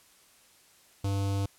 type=tone with notch filter; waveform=square; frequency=98.9 Hz; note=G2; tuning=16 cents sharp; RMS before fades=-29 dBFS; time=1.04-1.46 s; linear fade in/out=5 ms; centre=1800 Hz; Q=1.2; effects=white hiss -60 dBFS RMS until 1.58 s + low-pass 12000 Hz 12 dB/octave